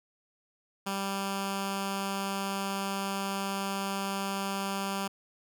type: tone with notch filter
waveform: 10% pulse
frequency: 196.2 Hz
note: G3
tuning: 2 cents sharp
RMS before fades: -33 dBFS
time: 0.86-5.08 s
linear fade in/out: 10 ms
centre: 480 Hz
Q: 1.3
effects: none